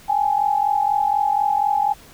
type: tone pair together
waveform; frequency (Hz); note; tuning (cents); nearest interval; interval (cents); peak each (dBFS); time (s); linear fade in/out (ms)
sine; 805 / 849.1; G5 / G#5; +46 / +38; minor second; 92; -19; 0.08-1.94; 20
effects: pink hiss -46 dBFS RMS until 2.13 s